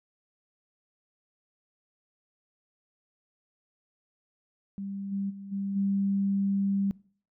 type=tone with level steps; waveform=sine; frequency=197.4 Hz; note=G3; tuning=12 cents sharp; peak=-33 / -28 / -39 / -29 / -24 dBFS; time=4.78-6.91 s; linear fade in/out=0 ms; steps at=5.11 / 5.29 / 5.51 / 5.75 s; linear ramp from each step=20 ms; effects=noise-tail reverb RT60 0.5 s tail -23 dB re dry